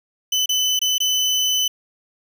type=tone with dropouts; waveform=30% pulse; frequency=3015 Hz; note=F#7; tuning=32 cents sharp; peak=-14 dBFS; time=0.32-1.68 s; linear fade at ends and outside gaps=5 ms; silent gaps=0.459-0.491 / 0.792-0.815 / 0.982-1.002 s; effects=none